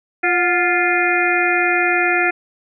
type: harmonic tone with a mistuned harmonic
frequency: 349.5 Hz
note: F4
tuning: 1 cent sharp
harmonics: 1 / 2 / 4 / 5 / 6 / 7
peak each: -21 / -21 / -21 / -21 / -21 / -21 dBFS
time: 0.23-2.31 s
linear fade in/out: 10 ms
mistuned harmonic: 2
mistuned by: +62 cents
effects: none